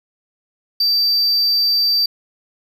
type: tone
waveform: triangle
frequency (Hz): 4660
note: D8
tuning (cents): -14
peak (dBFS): -12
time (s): 0.8-2.06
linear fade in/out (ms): 5
effects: none